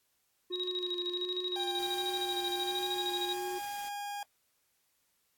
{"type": "tone with vibrato", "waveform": "triangle", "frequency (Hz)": 359.4, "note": "F4", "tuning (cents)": 50, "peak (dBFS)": -35, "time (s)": [0.5, 3.59], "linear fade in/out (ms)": 10, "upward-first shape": "sine", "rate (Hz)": 1.4, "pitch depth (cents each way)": 21}
{"type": "tone with tremolo", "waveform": "sine", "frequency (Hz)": 3816, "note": "A#7", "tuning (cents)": 40, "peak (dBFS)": -32, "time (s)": [0.52, 3.35], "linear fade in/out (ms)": 20, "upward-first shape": "square", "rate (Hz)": 13, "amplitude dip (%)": 70}
{"type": "tone with pitch glide", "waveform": "40% pulse", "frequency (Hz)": [797, 815.6], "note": ["G5", "G#5"], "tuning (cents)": [28, -32], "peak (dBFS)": -36, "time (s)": [1.56, 4.23], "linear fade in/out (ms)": 2, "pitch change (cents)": 40, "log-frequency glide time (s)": [2.65, 2.97]}
{"type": "noise", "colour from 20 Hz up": "white", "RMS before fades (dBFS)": -50, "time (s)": [1.79, 3.89], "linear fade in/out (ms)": 2}
{"effects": ["white hiss -75 dBFS RMS until 5.37 s", "AAC 64 kbps"]}